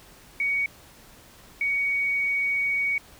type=tone bursts at uneven times; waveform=sine; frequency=2243 Hz; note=C#7; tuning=20 cents sharp; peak=-22 dBFS; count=2; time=0.4-0.66 / 1.61-2.98 s; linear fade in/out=2 ms; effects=pink hiss -51 dBFS RMS until 3.19 s